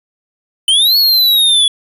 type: exponential two-way sweep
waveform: square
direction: up then down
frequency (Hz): 3016 to 4413 to 3383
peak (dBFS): -8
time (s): 0.68-1.68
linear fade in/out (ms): 2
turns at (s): 0.97
effects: resampled to 32000 Hz